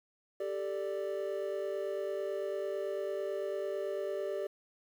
triangle chord, G suspended second, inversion none, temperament just, 392 / 441 / 588 Hz, G4 / A4 / D5, 0 / +4 / +2 cents, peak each -35 / -39 / -35 dBFS, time 0.4-4.47 s, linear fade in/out 5 ms, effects 10-bit

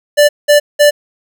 square tone bursts, 587.3 Hz, D5, in tune, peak -5 dBFS, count 3, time 0.17-0.91 s, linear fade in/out 20 ms, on 120 ms, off 190 ms, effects none

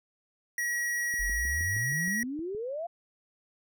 square tone, 1912 Hz, A#6, 43 cents sharp, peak -29 dBFS, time 0.58-2.23 s, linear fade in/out 2 ms
click train, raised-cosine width 3 ms, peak -35 dBFS, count 10, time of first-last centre 1.14-2.548 s, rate 6.39 Hz
sine exponential sweep, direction up, 41.2 to 709 Hz, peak -32 dBFS, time 1.19-2.87 s, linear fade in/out 10 ms
effects none

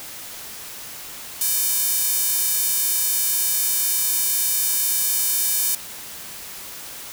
square tone with high-pass filter, 334 Hz, E4, 23 cents sharp, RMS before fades -21 dBFS, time 1.41-5.75 s, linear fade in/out 2 ms, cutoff 9400 Hz, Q 0.64, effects white hiss -36 dBFS RMS until 7.12 s

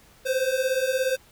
square beating tone pair, 510 / 527 Hz, C5 / C5, -44 / +12 cents, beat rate 17 Hz, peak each -27 / -25 dBFS, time 0.25-1.17 s, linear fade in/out 20 ms, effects pink hiss -55 dBFS RMS until 1.31 s

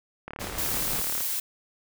click train, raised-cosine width 0.5 ms, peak -21 dBFS, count 35, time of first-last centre 0.28-1.206 s, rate 36.7 Hz
pink noise with tremolo, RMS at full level -34 dBFS, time 0.39-1.02 s, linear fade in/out 20 ms, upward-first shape sine, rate 5.8 Hz, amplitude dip 30%
blue noise, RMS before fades -29 dBFS, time 0.58-1.4 s, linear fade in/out 5 ms
effects none

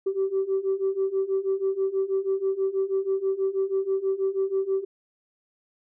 sine beating tone pair, 382.8 / 389 Hz, G4 / G4, -41 / -13 cents, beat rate 6.2 Hz, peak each -26 / -24 dBFS, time 0.06-4.85 s, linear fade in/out 10 ms, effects tanh soft clip ceiling -17 dBFS

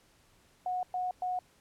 sine tone bursts, 730 Hz, F#5, 24 cents flat, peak -30 dBFS, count 3, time 0.66-1.39 s, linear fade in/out 2 ms, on 170 ms, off 110 ms, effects pink hiss -65 dBFS RMS until 1.6 s + low-pass 12000 Hz 12 dB/octave

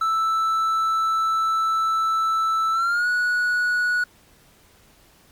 triangle tone with pitch glide, 1320 to 1464.6 Hz, E6 to F#6, +2 to -18 cents, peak -17 dBFS, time 0.01-4.04 s, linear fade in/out 5 ms, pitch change +180 cents, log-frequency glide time 2.72-3.08 s, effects pink hiss -55 dBFS RMS until 5.31 s + Opus 48 kbps

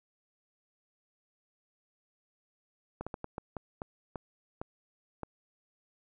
slowing click train, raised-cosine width 1 ms, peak -23 dBFS, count 10, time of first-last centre 3.01-5.233 s, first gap 56 ms, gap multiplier 1.35, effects none

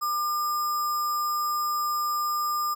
sine tone with sample-and-hold, 1201 Hz, D6, 38 cents sharp, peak -24 dBFS, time 0.01-2.75 s, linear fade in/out 20 ms, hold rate 6300 Hz, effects none

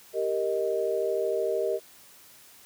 sine chord, Eb major, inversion first, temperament equal with one note detuned, 393.1 / 466.2 / 622.3 Hz, G4 / Bb4 / Eb5, +5 / 0 / 0 cents, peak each -29 dBFS, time 0.13-1.8 s, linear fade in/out 50 ms, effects white hiss -53 dBFS RMS until 2.65 s + high-pass 60 Hz 12 dB/octave

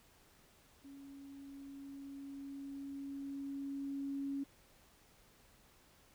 sine tone with level ramp, 277.2 Hz, C#4, in tune, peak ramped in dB -51 to -36 dBFS, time 0.84-4.44 s, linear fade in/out 10 ms, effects pink hiss -66 dBFS RMS until 6.14 s

